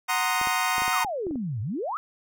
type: chord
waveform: 25% pulse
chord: C half-diminished seventh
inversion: second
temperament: equal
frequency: 740 / 932.3 / 1046.5 / 1244.5 Hz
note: Gb5 / Bb5 / C6 / Eb6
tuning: 0 / 0 / 0 / 0 cents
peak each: -25 dBFS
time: 0.08-1.05 s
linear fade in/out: 20 ms
type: clicks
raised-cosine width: 2 ms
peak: -25 dBFS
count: 9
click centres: 0.414 / 0.472 / 0.782 / 0.82 / 0.88 / 1.048 / 1.268 / 1.31 / 1.357 s
type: exponential two-way sweep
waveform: sine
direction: down then up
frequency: 1359 to 98 to 1359 Hz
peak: -27 dBFS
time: 0.93-1.97 s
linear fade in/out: 0 ms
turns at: 1.61 s
effects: none